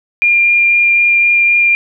sine tone with vibrato, 2400 Hz, D7, 37 cents sharp, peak -7 dBFS, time 0.22-1.75 s, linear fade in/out 0 ms, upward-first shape triangle, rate 3.9 Hz, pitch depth 9 cents each way, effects none

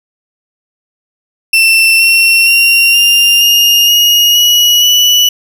35% pulse tone with pitch steps, 2682 / 2719 / 2757 / 2796 / 2835 / 2874 / 2915 / 2955 Hz, E7 / F7 / F7 / F7 / F7 / F7 / F#7 / F#7, +29 / -47 / -23 / +1 / +25 / +49 / -26 / -3 cents, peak -3 dBFS, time 1.53-5.29 s, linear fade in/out 5 ms, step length 470 ms, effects none

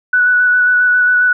sine tone with vibrato, 1480 Hz, F#6, in tune, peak -8 dBFS, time 0.13-1.33 s, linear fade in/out 5 ms, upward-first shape square, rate 7.4 Hz, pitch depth 12 cents each way, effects none

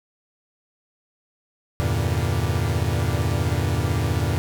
45% pulse chord, E half-diminished seventh, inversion none, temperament equal, 82.41 / 98 / 116.54 / 146.83 Hz, E2 / G2 / Bb2 / D3, 0 / 0 / 0 / 0 cents, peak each -25 / -26 / -25 / -28 dBFS, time 1.8-4.38 s, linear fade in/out 0 ms, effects none

